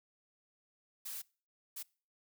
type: noise bursts at uneven times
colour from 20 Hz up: blue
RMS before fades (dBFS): -43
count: 2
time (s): 1.05-1.22 / 1.76-1.83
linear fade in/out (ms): 10
effects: noise-tail reverb RT60 0.4 s tail -24 dB re dry